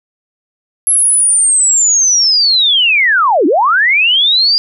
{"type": "linear two-way sweep", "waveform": "sine", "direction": "down then up", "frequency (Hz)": [11175, 265.3, 4871], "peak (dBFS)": -7, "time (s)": [0.87, 4.58], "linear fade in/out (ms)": 0, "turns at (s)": 3.46, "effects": []}